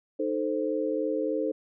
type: chord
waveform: sine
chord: A diminished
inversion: second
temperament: equal with one note detuned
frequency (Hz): 308.4 / 440 / 523.3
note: Eb4 / A4 / C5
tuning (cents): -15 / 0 / 0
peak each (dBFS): -30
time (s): 0.19-1.52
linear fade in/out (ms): 10
effects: none